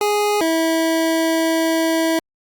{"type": "tone pair in turn", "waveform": "25% pulse", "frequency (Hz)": [415.3, 325.6], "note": ["G#4", "E4"], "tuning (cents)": [0, -21], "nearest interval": "major third", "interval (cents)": 421, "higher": "first", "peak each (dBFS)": -12, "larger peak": "neither", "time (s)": [[0.01, 0.41], [0.41, 2.19]], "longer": "second", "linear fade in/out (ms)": 2, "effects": ["Opus 48 kbps"]}